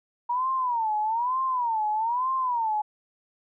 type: tone with vibrato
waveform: sine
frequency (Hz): 945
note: A#5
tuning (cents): +23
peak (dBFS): -23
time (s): 0.29-2.82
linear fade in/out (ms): 10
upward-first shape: sine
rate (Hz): 1.1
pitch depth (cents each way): 190
effects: none